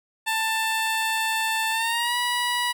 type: tone with pitch glide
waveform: 15% pulse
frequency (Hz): 887 to 972.9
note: A5 to B5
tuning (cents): +14 to -26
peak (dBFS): -16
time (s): 0.26-2.73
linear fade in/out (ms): 20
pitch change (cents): +160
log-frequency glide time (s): 1.71-2.16
effects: none